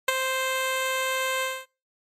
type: tone with ADSR envelope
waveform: 10% pulse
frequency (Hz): 523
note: C5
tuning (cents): -1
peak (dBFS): -8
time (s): 0.08-1.66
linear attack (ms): 5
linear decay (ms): 19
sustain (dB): -8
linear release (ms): 240
effects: noise-tail reverb RT60 0.3 s tail -23 dB re dry + MP3 64 kbps